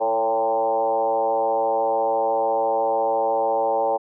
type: tone with frequency modulation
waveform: sine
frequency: 676 Hz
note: E5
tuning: 43 cents sharp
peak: -18 dBFS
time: 0-3.98 s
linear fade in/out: 20 ms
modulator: 114 Hz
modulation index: 2
effects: none